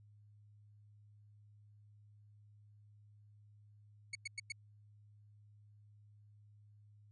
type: tone bursts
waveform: sawtooth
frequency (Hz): 2217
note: C#7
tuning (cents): 0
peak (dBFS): -36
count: 4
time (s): 4.13-4.522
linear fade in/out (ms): 5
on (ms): 23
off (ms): 100
effects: added 104 Hz sine -60 dBFS peak until 7.11 s + resampled to 22050 Hz